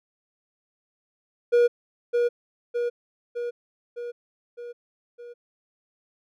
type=tone with echo; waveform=triangle; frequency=479.1 Hz; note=A#4; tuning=47 cents sharp; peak=-13 dBFS; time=1.52-1.68 s; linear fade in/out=20 ms; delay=610 ms; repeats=6; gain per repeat=-4 dB; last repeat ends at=5.34 s; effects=none